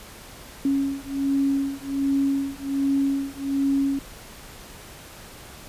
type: beating tone pair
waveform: sine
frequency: 275.1 / 276.4 Hz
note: C#4 / C#4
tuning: -13 / -5 cents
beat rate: 1.3 Hz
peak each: -24 dBFS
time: 0.65-3.99 s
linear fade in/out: 2 ms
effects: pink hiss -43 dBFS RMS until 5.68 s + resampled to 32000 Hz